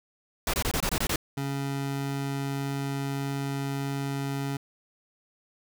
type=noise bursts; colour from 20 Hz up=pink; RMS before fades=-27 dBFS; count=8; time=0.47-1.159 s; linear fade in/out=2 ms; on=66 ms; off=23 ms
type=tone; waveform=25% pulse; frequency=138.59 Hz; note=C#3; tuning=in tune; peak=-25 dBFS; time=1.37-4.57 s; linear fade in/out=5 ms
effects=none